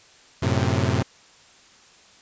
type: chord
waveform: sawtooth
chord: F# diminished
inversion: none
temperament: equal with one note detuned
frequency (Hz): 92.5 / 111.79 / 130.81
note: F#2 / A2 / C3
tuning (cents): 0 / +28 / 0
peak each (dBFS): -20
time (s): 0.42-1.03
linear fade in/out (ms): 10
effects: white hiss -52 dBFS RMS until 2.21 s + resampled to 16000 Hz